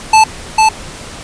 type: tone with echo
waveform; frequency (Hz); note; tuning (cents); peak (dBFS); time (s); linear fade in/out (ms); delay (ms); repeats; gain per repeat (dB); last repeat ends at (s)
square; 876; A5; -8; -4; 0.13-0.24; 5; 450; 1; -2; 0.69
effects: pink hiss -29 dBFS RMS until 1.23 s + resampled to 22050 Hz